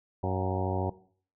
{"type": "harmonic tone with a mistuned harmonic", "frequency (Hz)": 93.6, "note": "F#2", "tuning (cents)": 20, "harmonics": [1, 2, 3, 4, 5, 6, 7, 8, 9, 10], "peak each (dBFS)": [-31, -36, -38, -35, -39, -38, -41, -38, -40, -40], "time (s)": [0.23, 0.9], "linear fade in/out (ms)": 5, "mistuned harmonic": 7, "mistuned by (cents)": 66, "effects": ["noise-tail reverb RT60 0.5 s tail -18 dB re dry"]}